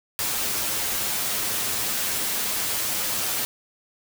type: noise with comb filter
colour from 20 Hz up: white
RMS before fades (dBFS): -26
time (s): 0.19-3.45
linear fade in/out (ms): 0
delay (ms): 9.5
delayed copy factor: +0.55
effects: none